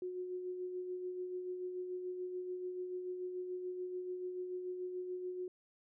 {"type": "tone with tremolo", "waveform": "sine", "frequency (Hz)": 364, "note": "F#4", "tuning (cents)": -28, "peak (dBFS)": -37, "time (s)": [0.02, 5.48], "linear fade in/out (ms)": 2, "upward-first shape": "sine", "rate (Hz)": 6.9, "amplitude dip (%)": 40, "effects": []}